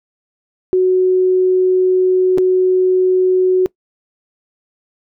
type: tone with dropouts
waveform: sine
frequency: 370 Hz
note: F#4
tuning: in tune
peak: -9 dBFS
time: 0.73-3.66 s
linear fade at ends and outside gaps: 0 ms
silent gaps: 2.376-2.383 s
effects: noise-tail reverb RT60 0.1 s tail -22 dB re dry